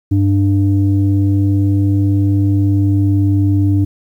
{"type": "tone pair together", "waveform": "sine", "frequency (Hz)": [99.1, 297], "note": ["G2", "D4"], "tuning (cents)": [19, 20], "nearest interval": "octave + perfect fifth", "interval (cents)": 1901, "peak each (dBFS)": [-10, -14], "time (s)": [0.11, 3.85], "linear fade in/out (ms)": 10, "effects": ["tanh soft clip ceiling -4 dBFS", "8-bit"]}